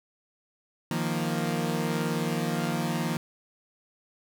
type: chord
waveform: sawtooth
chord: Eb suspended second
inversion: none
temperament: equal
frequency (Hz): 155.56 / 174.61 / 233.1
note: Eb3 / F3 / Bb3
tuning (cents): 0 / 0 / 0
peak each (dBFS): -27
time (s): 0.91-3.17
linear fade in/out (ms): 2
effects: none